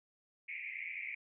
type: band-pass noise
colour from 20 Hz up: pink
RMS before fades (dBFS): -43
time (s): 0.48-1.15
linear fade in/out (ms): 10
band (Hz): 2100 to 2400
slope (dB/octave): 96
effects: none